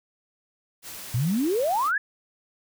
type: noise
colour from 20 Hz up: white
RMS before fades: -39 dBFS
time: 0.82-1.92 s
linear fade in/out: 50 ms
type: exponential sweep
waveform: sine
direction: up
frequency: 110 to 1760 Hz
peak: -21 dBFS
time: 1.14-1.98 s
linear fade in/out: 5 ms
effects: none